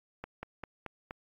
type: slowing click train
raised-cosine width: 0.5 ms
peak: -24 dBFS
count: 5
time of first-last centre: 0.24-1.109 s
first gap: 190 ms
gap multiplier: 1.09
effects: AAC 32 kbps